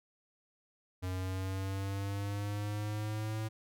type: linear sweep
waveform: square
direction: up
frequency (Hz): 91.6 to 110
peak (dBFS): -35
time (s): 1.02-3.49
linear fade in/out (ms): 20
effects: none